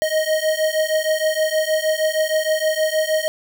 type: beating tone pair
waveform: square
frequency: 622.3 / 628.7 Hz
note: D#5 / D#5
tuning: 0 / +18 cents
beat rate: 6.4 Hz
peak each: -21 / -21 dBFS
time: 0.02-3.28 s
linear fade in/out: 0 ms
effects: none